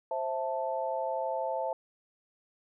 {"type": "chord", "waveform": "sine", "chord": "A minor", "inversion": "first", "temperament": "equal with one note detuned", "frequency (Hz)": [527.2, 659.3, 880], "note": ["C5", "E5", "A5"], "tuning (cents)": [13, 0, 0], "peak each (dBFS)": -34, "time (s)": [0.11, 1.73], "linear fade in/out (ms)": 2, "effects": []}